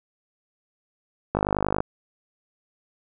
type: click train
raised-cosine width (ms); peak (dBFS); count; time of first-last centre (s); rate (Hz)
1; -8; 24; 1.35-1.805; 50.6
effects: none